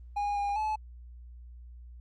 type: tone with pitch steps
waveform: triangle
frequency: 819 / 811 / 861 Hz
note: G#5 / G#5 / A5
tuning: -24 / -41 / -38 cents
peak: -26 dBFS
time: 0.16-0.76 s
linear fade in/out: 10 ms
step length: 200 ms
effects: added 60 Hz sine -45 dBFS peak until 2 s + Opus 24 kbps